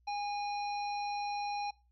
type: harmonic tone with a mistuned harmonic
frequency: 820 Hz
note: G#5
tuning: 22 cents flat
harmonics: 1 / 3 / 5 / 7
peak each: -34 / -44 / -48 / -51 dBFS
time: 0.07-1.71 s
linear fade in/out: 10 ms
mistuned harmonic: 7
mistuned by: -50 cents
effects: noise-tail reverb RT60 0.3 s tail -23 dB re dry + added 60 Hz sine -66 dBFS peak until 1.91 s